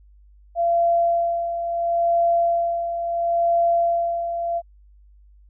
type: tone with tremolo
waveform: sine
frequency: 683 Hz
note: F5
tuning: 39 cents flat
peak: -15 dBFS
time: 0.55-4.62 s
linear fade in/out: 50 ms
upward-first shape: sine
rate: 0.73 Hz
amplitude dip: 60%
effects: added 50 Hz sine -48 dBFS peak until 5.49 s